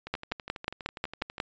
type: two click trains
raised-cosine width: 0.3 ms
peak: -23 / -13 dBFS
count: 17 / 8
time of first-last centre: 0.07-1.381 / 0.14-1.401 s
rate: 12.2 / 5.55 Hz
effects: resampled to 16000 Hz